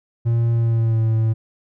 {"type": "tone with pitch glide", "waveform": "triangle", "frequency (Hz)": [116.54, 111.6], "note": ["A#2", "A2"], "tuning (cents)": [0, 25], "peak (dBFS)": -13, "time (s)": [0.25, 1.34], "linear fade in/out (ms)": 20, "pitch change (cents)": -75, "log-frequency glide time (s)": [0.52, 1.08], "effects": []}